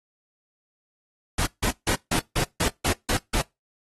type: noise bursts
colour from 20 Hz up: pink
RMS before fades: -24 dBFS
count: 9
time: 1.38-3.416 s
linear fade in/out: 5 ms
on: 84 ms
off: 160 ms
effects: noise-tail reverb RT60 0.2 s tail -23 dB re dry + AAC 32 kbps